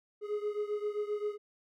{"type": "beating tone pair", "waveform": "triangle", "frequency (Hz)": [415.3, 422.9], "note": ["G#4", "G#4"], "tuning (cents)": [0, 31], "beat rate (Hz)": 7.6, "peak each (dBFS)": [-32, -35], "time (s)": [0.21, 1.38], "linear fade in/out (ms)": 50, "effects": []}